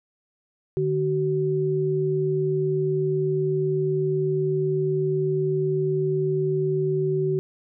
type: tone pair together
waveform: sine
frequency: 150 / 378 Hz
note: D3 / F#4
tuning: +37 / +37 cents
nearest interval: octave + major third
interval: 1600 cents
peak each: -25 / -22 dBFS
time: 0.77-7.39 s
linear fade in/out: 0 ms
effects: none